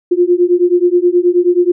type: beating tone pair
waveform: sine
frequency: 349.2 / 358.6 Hz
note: F4 / F4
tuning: 0 / +46 cents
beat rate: 9.4 Hz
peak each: -11 dBFS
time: 0.11-1.72 s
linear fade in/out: 10 ms
effects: none